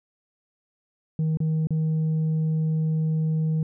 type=tone with dropouts; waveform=sine; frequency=157.9 Hz; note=D#3; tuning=26 cents sharp; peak=-18 dBFS; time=1.19-3.63 s; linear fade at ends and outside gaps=2 ms; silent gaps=1.372-1.403 / 1.671-1.706 s; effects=tanh soft clip ceiling -20 dBFS